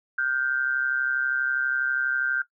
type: tone pair together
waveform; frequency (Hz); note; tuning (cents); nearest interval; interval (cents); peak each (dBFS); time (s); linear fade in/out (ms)
sine; 1422 / 1554.3; F6 / G6; +31 / -15; major second; 154; -25; 0.18-2.42; 5
effects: noise-tail reverb RT60 0.1 s tail -17 dB re dry